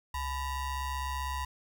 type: ring-modulated tone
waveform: square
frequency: 464.1 Hz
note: A#4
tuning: 8 cents flat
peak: -30 dBFS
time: 0.14-1.45 s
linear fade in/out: 5 ms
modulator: 532 Hz
effects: none